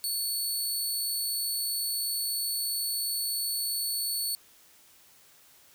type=tone; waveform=15% pulse; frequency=4437 Hz; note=C#8; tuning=1 cent sharp; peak=-22 dBFS; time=0.04-4.35 s; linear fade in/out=0 ms; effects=white hiss -58 dBFS RMS until 5.74 s